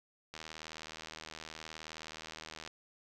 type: click train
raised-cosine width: 0.2 ms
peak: -27 dBFS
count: 186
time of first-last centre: 0.34-2.676 s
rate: 79.2 Hz
effects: none